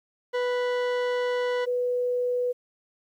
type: tone pair in turn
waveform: 40% pulse / sine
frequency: 493.3 / 493.3 Hz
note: B4 / B4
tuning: -2 / -2 cents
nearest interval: unison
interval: 0 cents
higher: neither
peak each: -23 dBFS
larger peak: neither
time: 0.33-1.66 / 1.66-2.53 s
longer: first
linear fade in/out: 20 ms
effects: low-pass 3000 Hz 12 dB/octave + 10-bit